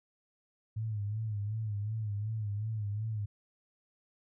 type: tone with vibrato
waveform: sine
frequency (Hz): 106.4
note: G#2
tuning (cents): +42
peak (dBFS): -32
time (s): 0.76-3.26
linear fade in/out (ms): 10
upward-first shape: sine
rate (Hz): 2.7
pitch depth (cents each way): 83
effects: none